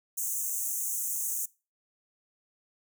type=high-pass noise; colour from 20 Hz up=pink; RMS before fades=-32 dBFS; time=0.17-1.46 s; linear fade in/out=10 ms; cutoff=6200 Hz; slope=96 dB/octave; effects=noise-tail reverb RT60 0.3 s tail -22 dB re dry